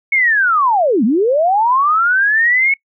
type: linear two-way sweep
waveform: sine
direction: down then up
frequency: 2217 to 197.1 to 2217 Hz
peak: -10 dBFS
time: 0.12-2.74 s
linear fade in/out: 5 ms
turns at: 1.04 s
effects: noise-tail reverb RT60 0.1 s tail -24 dB re dry